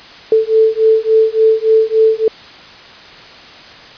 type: beating tone pair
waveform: sine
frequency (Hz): 440 / 443.5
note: A4 / A4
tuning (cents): 0 / +14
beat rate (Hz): 3.5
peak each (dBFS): -11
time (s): 0.32-2.28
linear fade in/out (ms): 2
effects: white hiss -36 dBFS RMS until 3.97 s + resampled to 11025 Hz